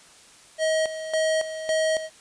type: tone with tremolo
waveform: square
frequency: 634 Hz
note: D#5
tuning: 32 cents sharp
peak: -21 dBFS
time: 0.58-2.1 s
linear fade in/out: 50 ms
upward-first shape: square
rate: 1.8 Hz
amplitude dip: 70%
effects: white hiss -51 dBFS RMS until 2.2 s + resampled to 22050 Hz